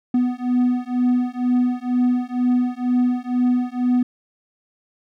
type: beating tone pair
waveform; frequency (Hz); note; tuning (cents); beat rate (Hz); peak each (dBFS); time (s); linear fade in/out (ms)
triangle; 246.9 / 249; B3 / B3; 0 / +14; 2.1; -18; 0.14-4.03; 5
effects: none